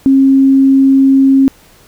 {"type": "tone", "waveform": "sine", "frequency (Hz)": 270, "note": "C#4", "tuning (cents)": -45, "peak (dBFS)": -4, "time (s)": [0.06, 1.48], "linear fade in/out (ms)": 0, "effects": ["pink hiss -44 dBFS RMS until 1.87 s"]}